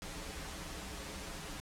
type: noise with comb filter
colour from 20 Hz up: pink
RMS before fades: -44 dBFS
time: 0.02-1.6 s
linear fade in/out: 0 ms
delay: 8.3 ms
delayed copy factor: -0.95
effects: low-pass 10000 Hz 12 dB/octave